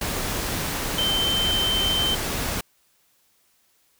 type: tone in noise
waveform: sine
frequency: 3100 Hz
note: G7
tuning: 20 cents flat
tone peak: -21 dBFS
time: 0.98-2.15 s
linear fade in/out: 5 ms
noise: pink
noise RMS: -27 dBFS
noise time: 0.01-2.61 s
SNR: +3 dB
effects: white hiss -64 dBFS RMS until 3.99 s